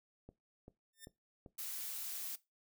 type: click train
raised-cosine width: 2 ms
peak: -39 dBFS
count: 4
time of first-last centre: 0.29-1.462 s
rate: 2.56 Hz
type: tone with exponential growth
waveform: 5% pulse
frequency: 1800 Hz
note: A6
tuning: 39 cents sharp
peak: -36 dBFS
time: 0.93-1.05 s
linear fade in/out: 5 ms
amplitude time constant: 25 ms
type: noise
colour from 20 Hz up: blue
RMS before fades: -43 dBFS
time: 1.58-2.36 s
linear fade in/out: 10 ms
effects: noise-tail reverb RT60 0.2 s tail -18 dB re dry